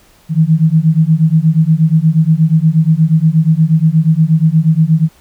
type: beating tone pair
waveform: sine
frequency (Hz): 155.56 / 163.96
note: D#3 / E3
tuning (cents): 0 / -9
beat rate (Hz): 8.4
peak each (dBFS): -10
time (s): 0.29-5.09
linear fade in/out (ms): 50
effects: pink hiss -48 dBFS RMS until 5.2 s